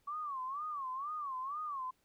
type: tone with vibrato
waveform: sine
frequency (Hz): 1125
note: C#6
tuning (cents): +25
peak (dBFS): -37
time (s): 0.07-1.91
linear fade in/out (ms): 10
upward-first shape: sine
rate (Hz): 2.1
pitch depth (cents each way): 170
effects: pink hiss -75 dBFS RMS until 2.04 s